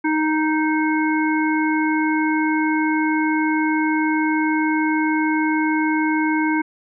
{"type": "harmonic tone", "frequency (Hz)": 311.1, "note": "D#4", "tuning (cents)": 0, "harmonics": [1, 3, 5, 7], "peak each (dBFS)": [-18, -24, -26, -27], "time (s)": [0.04, 6.62], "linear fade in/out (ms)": 10, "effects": []}